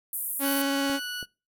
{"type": "band-pass noise", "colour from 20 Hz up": "pink", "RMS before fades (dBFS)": -32, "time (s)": [0.13, 0.62], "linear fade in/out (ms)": 2, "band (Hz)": [9900, 15000], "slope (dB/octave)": 48}
{"type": "tone with vibrato", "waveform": "sawtooth", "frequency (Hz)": 277.2, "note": "C#4", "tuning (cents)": 0, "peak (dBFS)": -21, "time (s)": [0.39, 1], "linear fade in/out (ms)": 50, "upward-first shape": "sine", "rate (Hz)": 18, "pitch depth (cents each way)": 11}
{"type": "tone with pitch glide", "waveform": "20% pulse", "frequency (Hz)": [1500, 1472.5], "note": ["F#6", "F#6"], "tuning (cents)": [23, -9], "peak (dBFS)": -27, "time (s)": [0.42, 1.26], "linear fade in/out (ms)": 50, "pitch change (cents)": -32, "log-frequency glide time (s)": [0.64, 1.09]}
{"type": "clicks", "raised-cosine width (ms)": 2, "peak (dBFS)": -29, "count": 2, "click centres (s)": [0.898, 1.228]}
{"effects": ["noise-tail reverb RT60 0.3 s tail -24 dB re dry"]}